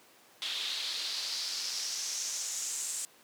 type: noise with band-pass filter sweep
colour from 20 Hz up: pink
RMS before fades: -36 dBFS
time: 0.42-3.05 s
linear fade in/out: 0 ms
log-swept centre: 3500 to 7900 Hz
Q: 3.6
effects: pink hiss -59 dBFS RMS until 3.23 s + high-pass 300 Hz 12 dB/octave